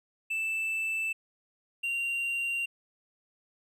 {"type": "tone pair in turn", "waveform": "triangle", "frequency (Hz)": [2645, 2766], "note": ["E7", "F7"], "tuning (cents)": [5, -17], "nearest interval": "minor second", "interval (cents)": 78, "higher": "second", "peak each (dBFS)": -27, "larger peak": "neither", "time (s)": [[0.3, 1.13], [1.83, 2.66]], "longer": "neither", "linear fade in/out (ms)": 10, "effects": []}